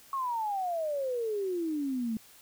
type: exponential sweep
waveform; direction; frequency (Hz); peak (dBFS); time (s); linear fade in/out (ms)
sine; down; 1108.7 to 216.2; -29; 0.13-2.17; 2
effects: white hiss -56 dBFS RMS until 2.41 s